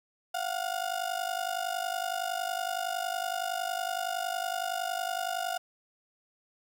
35% pulse ring-modulated tone, 716 Hz, F5, 43 cents sharp, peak -26 dBFS, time 0.34-5.58 s, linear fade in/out 5 ms, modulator 25.4 Hz, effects 10-bit

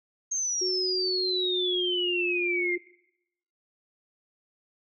sine exponential sweep, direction down, 6460 to 2076 Hz, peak -26 dBFS, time 0.31-2.76 s, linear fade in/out 10 ms
sine tone with pitch glide, 370 to 352.9 Hz, F#4 to F4, 0 to +18 cents, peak -28 dBFS, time 0.61-2.78 s, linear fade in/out 10 ms, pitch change -82 cents, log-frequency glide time 1.23-2.26 s
effects noise-tail reverb RT60 0.8 s tail -20 dB re dry

